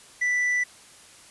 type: tone with tanh clipping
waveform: sine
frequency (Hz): 1976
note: B6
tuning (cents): 0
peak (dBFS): -22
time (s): 0.21-0.64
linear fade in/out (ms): 10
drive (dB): 4
effects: white hiss -50 dBFS RMS until 1.3 s + resampled to 24000 Hz